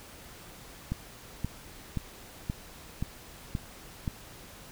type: click train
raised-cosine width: 5 ms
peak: -18 dBFS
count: 7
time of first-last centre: 0.92-4.078 s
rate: 1.9 Hz
effects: pink hiss -49 dBFS RMS until 4.71 s